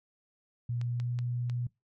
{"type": "tone with pitch glide", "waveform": "sine", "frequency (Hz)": [120, 121.68], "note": ["B2", "B2"], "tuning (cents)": [-49, -25], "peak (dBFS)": -30, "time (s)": [0.69, 1.67], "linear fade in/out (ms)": 5, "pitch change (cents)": 24, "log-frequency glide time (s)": [0.79, 1.13]}
{"type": "clicks", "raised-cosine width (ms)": 0.2, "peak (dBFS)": -29, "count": 4, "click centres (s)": [0.814, 1, 1.189, 1.498]}
{"effects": ["noise-tail reverb RT60 0.2 s tail -22 dB re dry"]}